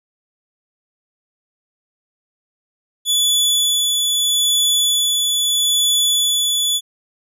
sawtooth tone with tremolo, 3443 Hz, A7, 38 cents flat, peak -10 dBFS, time 3.05-6.81 s, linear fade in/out 50 ms, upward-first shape sine, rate 0.78 Hz, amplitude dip 25%, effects resampled to 32000 Hz

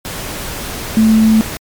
sine tone in noise, 220 Hz, A3, in tune, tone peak -6 dBFS, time 0.97-1.41 s, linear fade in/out 0 ms, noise pink, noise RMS -24 dBFS, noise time 0.05-1.57 s, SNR +15 dB, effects MP3 96 kbps

